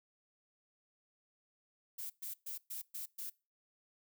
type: noise bursts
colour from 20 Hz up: violet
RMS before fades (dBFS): -43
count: 6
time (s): 1.98-3.3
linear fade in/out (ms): 10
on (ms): 120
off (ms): 120
effects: noise-tail reverb RT60 0.3 s tail -23 dB re dry